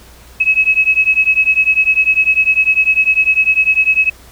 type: beating tone pair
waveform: sine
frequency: 2562 / 2572 Hz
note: E7 / E7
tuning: -50 / -43 cents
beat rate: 10 Hz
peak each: -12 dBFS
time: 0.4-4.1 s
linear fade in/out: 10 ms
effects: added 60 Hz sine -41 dBFS peak until 4.31 s + pink hiss -42 dBFS RMS until 4.31 s